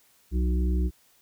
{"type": "harmonic tone with a mistuned harmonic", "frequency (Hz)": 61.2, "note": "B1", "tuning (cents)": -15, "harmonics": [1, 3, 5, 6], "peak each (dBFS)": [-22, -32, -36, -38], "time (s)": [0.31, 0.91], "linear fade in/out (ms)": 50, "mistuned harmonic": 1, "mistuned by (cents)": 75, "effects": ["white hiss -62 dBFS RMS until 1.21 s"]}